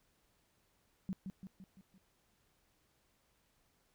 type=tone with echo; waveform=sine; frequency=189.9 Hz; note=F#3; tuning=45 cents sharp; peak=-35 dBFS; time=1.09-1.13 s; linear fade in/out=0 ms; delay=170 ms; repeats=5; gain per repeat=-5 dB; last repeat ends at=1.98 s; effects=pink hiss -75 dBFS RMS until 3.94 s